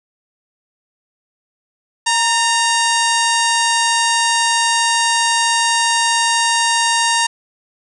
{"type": "harmonic tone with a mistuned harmonic", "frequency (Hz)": 932.3, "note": "A#5", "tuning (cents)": 0, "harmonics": [1, 2, 3, 4, 5, 6, 7, 8, 9, 10], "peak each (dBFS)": [-17, -20, -22, -23, -24, -25, -25, -26, -27, -27], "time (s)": [2.06, 7.27], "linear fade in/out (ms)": 10, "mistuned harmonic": 2, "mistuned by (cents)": -48, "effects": []}